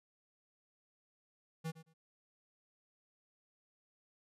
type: tone with echo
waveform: square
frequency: 161.3 Hz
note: E3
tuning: 37 cents flat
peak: -38 dBFS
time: 1.64-1.72 s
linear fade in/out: 20 ms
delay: 110 ms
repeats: 2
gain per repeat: -15 dB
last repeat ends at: 1.94 s
effects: resampled to 32000 Hz